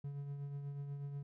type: tone with tremolo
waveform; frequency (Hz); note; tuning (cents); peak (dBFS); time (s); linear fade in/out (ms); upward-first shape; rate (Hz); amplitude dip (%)
triangle; 141.7; C#3; +38; -37; 0.04-1.23; 5; triangle; 8.2; 45
effects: none